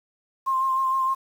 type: tone with vibrato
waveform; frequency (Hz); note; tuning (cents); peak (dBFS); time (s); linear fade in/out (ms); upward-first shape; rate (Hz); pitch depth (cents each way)
sine; 1057; C6; +17; -20; 0.46-1.15; 20; sine; 6.5; 21
effects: 8-bit